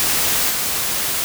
white noise with level steps, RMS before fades -18 / -21 dBFS, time 0-1.24 s, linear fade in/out 0 ms, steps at 0.49 s, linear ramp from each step 20 ms, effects none

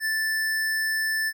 square tone, 1760 Hz, A6, in tune, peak -24 dBFS, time 0-1.33 s, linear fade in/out 50 ms, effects none

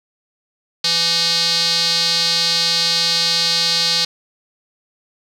square tone with band-pass filter, 168.4 Hz, E3, 37 cents sharp, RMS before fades -17 dBFS, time 0.84-4.05 s, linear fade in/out 5 ms, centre 4400 Hz, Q 5.3, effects none

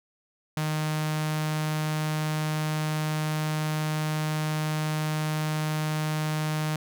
sawtooth tone with notch filter, 154.3 Hz, D#3, 14 cents flat, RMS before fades -28 dBFS, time 0.57-6.76 s, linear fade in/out 2 ms, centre 380 Hz, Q 1.2, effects none

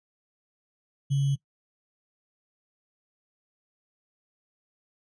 sine tone with sample-and-hold, 138.9 Hz, C#3, 4 cents sharp, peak -21 dBFS, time 1.1-1.36 s, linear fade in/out 20 ms, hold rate 3150 Hz, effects noise-tail reverb RT60 0.1 s tail -20 dB re dry + resampled to 22050 Hz

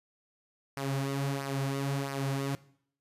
sawtooth tone with flanger, 137.8 Hz, C#3, 10 cents flat, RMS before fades -32 dBFS, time 0.77-2.55 s, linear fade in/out 0 ms, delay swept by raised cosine 0.27 to 6.07 ms, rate 1.5 Hz, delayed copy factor -0.6, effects noise-tail reverb RT60 0.6 s tail -19 dB re dry + resampled to 32000 Hz

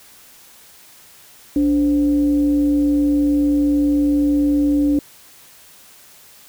sine tone with frequency modulation, 290 Hz, D4, 22 cents flat, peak -13 dBFS, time 1.56-4.99 s, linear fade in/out 2 ms, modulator 231 Hz, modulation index 0.31, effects white hiss -46 dBFS RMS until 6.48 s

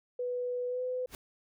sine tone with pitch glide, 493.7 to 504.9 Hz, B4 to B4, -1 to +38 cents, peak -31 dBFS, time 0.19-1.06 s, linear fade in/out 5 ms, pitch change +39 cents, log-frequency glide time 0.68-0.82 s
pink noise with exponential growth, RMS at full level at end -38 dBFS, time 1.07-1.15 s, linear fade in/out 1 ms, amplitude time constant 17 ms
effects none

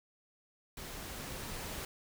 pink noise with level ramp, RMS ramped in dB -45 to -41 dBFS, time 0.77-1.85 s, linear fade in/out 2 ms, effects none

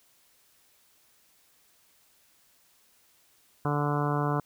harmonic tone, 146.1 Hz, D3, 9 cents flat, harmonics 1 / 2 / 3 / 4 / 5 / 6 / 7 / 8 / 9 / 10, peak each -28 / -33 / -34 / -38 / -35 / -40 / -34 / -38 / -38 / -42 dBFS, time 3.65-4.4 s, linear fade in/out 2 ms, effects white hiss -64 dBFS RMS until 4.45 s

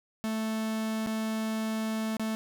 45% pulse tone with dropouts, 220 Hz, A3, in tune, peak -29 dBFS, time 0.24-2.35 s, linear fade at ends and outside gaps 0 ms, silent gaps 1.063-1.071 / 2.168-2.196 s, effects none

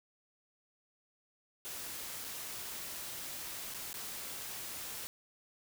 white noise with dropouts, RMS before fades -43 dBFS, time 1.65-5.07 s, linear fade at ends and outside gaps 0 ms, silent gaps 2.243-2.247 / 3.739-3.745 / 3.93-3.941 s, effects none

